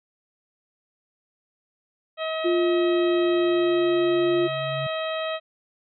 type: harmonic tone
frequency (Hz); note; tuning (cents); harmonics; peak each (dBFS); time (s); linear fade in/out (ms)
638; D#5; +43; 1 / 2 / 3 / 4 / 5 / 6; -27 / -33 / -37 / -37 / -37 / -39; 2.17-5.4; 50
type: tone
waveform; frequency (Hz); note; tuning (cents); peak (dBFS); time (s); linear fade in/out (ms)
sine; 349.2; F4; 0; -19; 2.44-4.48; 20
type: tone with exponential growth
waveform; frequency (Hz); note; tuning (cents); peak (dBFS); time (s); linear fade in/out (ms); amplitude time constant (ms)
sine; 138.59; C#3; 0; -29; 2.47-4.87; 5; 520
effects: none